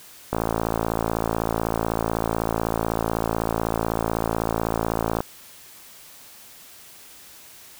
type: click train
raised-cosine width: 1 ms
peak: -8 dBFS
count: 274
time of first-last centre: 0.33-5.205 s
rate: 56 Hz
effects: white hiss -46 dBFS RMS until 7.79 s